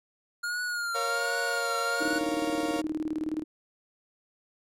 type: tone with vibrato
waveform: square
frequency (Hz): 1416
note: F6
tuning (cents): +23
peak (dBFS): -30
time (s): 0.43-2.19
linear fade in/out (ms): 10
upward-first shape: triangle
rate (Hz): 1.3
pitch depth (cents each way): 71
type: chord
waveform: 35% pulse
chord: Bb minor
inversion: none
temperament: equal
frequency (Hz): 466.2 / 554.4 / 698.5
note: Bb4 / Db5 / F5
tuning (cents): 0 / 0 / 0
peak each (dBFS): -33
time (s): 0.94-2.82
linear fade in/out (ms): 20
type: tone with tremolo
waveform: sine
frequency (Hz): 311.1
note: D#4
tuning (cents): 0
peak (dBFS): -26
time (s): 2-3.44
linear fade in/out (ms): 20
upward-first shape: square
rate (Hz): 19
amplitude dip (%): 75
effects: low-pass 12000 Hz 12 dB/octave

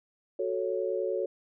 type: chord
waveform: sine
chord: F# minor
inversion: none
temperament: equal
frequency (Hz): 370 / 440 / 554.4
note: F#4 / A4 / C#5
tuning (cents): 0 / 0 / 0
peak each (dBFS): -32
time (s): 0.39-1.26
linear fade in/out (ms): 5
effects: none

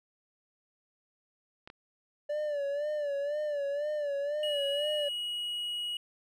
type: clicks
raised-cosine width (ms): 0.3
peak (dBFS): -30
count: 2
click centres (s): 1.675 / 1.701
type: tone with vibrato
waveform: triangle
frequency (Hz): 582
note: D5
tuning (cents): -16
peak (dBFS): -28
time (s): 2.29-5.09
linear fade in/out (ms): 10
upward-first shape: sine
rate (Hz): 2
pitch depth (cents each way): 70
type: tone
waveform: triangle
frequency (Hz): 2905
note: F#7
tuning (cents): -32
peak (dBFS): -31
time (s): 4.43-5.97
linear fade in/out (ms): 2
effects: none

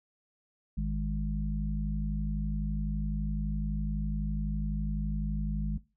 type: harmonic tone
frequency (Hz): 51.91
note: G#1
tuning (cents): 0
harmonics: 1 / 3 / 4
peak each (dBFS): -30 / -35 / -36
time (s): 0.77-5.78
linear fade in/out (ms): 10
effects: noise-tail reverb RT60 0.3 s tail -19 dB re dry

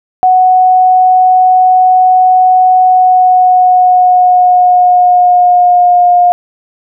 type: tone with pitch glide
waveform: sine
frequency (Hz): 740 to 711.1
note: F#5 to F5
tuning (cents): 0 to +31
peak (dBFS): -3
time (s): 0.23-6.32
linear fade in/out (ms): 0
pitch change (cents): -69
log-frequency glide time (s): 2.83-6.11
effects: none

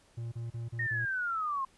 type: tone bursts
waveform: triangle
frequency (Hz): 116.54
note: A#2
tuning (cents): 0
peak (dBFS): -33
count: 5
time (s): 0.17-1.056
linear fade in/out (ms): 10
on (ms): 150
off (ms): 34
type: linear sweep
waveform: sine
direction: down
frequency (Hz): 1864.7 to 1046.5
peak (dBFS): -30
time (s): 0.79-1.65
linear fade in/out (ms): 5
effects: pink hiss -64 dBFS RMS until 1.77 s + resampled to 24000 Hz

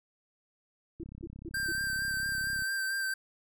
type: tone bursts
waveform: sine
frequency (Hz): 334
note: E4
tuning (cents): +23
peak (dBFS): -37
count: 4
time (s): 1-1.718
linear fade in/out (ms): 5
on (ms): 37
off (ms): 190
type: click train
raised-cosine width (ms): 5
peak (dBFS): -34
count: 55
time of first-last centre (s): 1-2.622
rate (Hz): 33.3
type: tone with vibrato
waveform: square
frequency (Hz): 1568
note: G6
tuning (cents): 0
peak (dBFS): -31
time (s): 1.54-3.14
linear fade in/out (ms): 5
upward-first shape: sine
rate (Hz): 4.4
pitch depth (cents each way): 23
effects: none

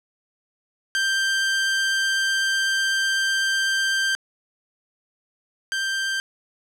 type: tone pair in turn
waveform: sawtooth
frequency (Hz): 1573 / 1573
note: G6 / G6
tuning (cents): +6 / +6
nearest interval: unison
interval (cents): 0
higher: neither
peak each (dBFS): -16 / -19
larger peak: first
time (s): 0.95-4.15 / 5.72-6.2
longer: first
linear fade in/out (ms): 0
effects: low-pass 8000 Hz 12 dB/octave + 8-bit

